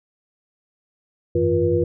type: tone cluster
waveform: sine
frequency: 91.1 / 101.2 / 161 / 349.5 / 482.6 Hz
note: F#2 / G#2 / E3 / F4 / B4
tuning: -26 / -44 / -41 / +1 / -40 cents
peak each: -24 / -28 / -27 / -20 / -20 dBFS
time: 1.35-1.84 s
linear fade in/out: 5 ms
effects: none